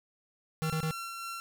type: tone bursts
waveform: square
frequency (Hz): 158.6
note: D#3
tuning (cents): +33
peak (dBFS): -30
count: 3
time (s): 0.62-0.909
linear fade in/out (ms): 0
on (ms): 79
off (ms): 26
type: tone with tremolo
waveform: sawtooth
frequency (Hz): 1360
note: F6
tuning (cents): -46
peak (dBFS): -33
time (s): 0.63-1.4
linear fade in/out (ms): 0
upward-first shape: sine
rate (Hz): 3.4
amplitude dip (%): 25
effects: none